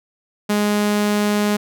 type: tone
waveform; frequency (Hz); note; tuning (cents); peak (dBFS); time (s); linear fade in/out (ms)
sawtooth; 207.7; G#3; 0; -12; 0.49-1.57; 10
effects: none